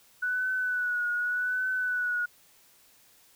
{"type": "tone with vibrato", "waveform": "sine", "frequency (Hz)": 1480, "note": "F#6", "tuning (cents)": 0, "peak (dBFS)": -26, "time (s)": [0.22, 2.26], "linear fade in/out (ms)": 10, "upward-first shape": "triangle", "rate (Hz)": 0.85, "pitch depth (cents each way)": 46, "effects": ["white hiss -60 dBFS RMS until 3.35 s"]}